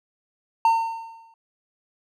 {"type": "tone with exponential decay", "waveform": "triangle", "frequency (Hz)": 909, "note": "A#5", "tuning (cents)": -44, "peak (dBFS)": -11, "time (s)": [0.65, 1.34], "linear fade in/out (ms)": 2, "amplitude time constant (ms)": 150, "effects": []}